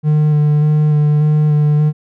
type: tone with vibrato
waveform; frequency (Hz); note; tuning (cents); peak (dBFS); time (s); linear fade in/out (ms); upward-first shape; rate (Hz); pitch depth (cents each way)
triangle; 150.4; D3; +42; -7; 0.03-1.93; 50; square; 1.7; 14
effects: none